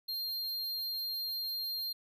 square tone, 4198 Hz, C8, 5 cents sharp, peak -35 dBFS, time 0.08-1.93 s, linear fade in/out 10 ms, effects none

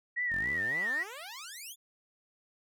sine tone with vibrato, 1882 Hz, A#6, 16 cents sharp, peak -29 dBFS, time 0.16-1.04 s, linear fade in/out 20 ms, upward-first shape sine, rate 3.6 Hz, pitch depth 94 cents each way
10% pulse exponential sweep, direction up, 36.4 to 3597 Hz, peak -34 dBFS, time 0.29-1.76 s, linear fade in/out 50 ms
effects none

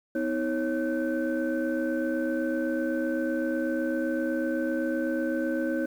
sine tone cluster, 250.8 / 318.7 / 548 / 1528 Hz, B3 / D#4 / C#5 / G6, +27 / +42 / -20 / -45 cents, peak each -30 / -28 / -30 / -36 dBFS, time 0.15-5.86 s, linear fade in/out 5 ms, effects tanh soft clip ceiling -18 dBFS + 9-bit

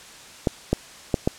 clicks, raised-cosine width 2 ms, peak -5 dBFS, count 4, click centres 0.472 / 0.73 / 1.142 / 1.275 s, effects white hiss -44 dBFS RMS until 1.38 s + low-pass 8000 Hz 12 dB/octave

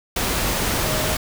sine tone in noise, 622.3 Hz, D#5, in tune, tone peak -29 dBFS, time 0.83-1.14 s, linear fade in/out 5 ms, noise pink, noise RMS -22 dBFS, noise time 0.16-1.17 s, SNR -10 dB, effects none

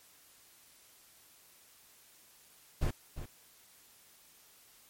brown noise with echo, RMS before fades -30 dBFS, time 2.81-2.91 s, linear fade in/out 10 ms, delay 350 ms, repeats 1, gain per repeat -11 dB, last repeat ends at 3.26 s, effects white hiss -61 dBFS RMS until 4.89 s + MP3 64 kbps

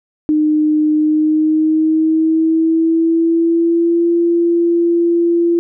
sine tone with pitch glide, 305.5 to 340.9 Hz, D#4 to F4, -32 to -42 cents, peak -10 dBFS, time 0.29-5.59 s, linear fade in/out 0 ms, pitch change +190 cents, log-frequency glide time 0.95-4.09 s, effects none

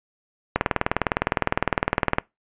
click train, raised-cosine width 0.5 ms, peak -3 dBFS, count 33, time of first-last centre 0.56-2.184 s, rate 19.7 Hz, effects noise-tail reverb RT60 0.2 s tail -23 dB re dry + resampled to 8000 Hz

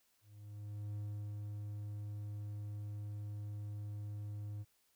triangle tone with ADSR envelope, 103.83 Hz, G#2, in tune, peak -37 dBFS, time 0.21-4.65 s, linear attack 750 ms, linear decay 360 ms, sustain -2 dB, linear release 37 ms, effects white hiss -75 dBFS RMS until 4.95 s

